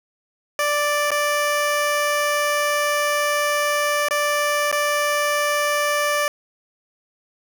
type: tone with dropouts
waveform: 15% pulse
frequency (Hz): 587.3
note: D5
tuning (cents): 0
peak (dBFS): -12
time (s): 0.59-6.28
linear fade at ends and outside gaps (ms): 1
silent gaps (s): 1.106-1.116 / 4.085-4.109 / 4.715-4.726
effects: none